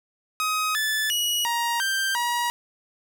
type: tone with pitch steps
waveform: sawtooth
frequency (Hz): 1260 / 1742 / 2911 / 941 / 1573 / 957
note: D#6 / A6 / F#7 / A#5 / G6 / A#5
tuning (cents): +21 / -18 / -29 / +16 / +6 / +45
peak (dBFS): -19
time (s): 0.4-2.5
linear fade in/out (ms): 0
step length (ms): 350
effects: none